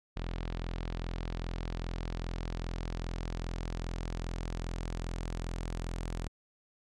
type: tone with low-pass filter sweep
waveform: sawtooth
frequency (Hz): 42.49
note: F1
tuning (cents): -47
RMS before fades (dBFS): -37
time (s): 0.16-6.28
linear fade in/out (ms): 10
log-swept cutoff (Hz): 3900 to 8300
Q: 1.3
effects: none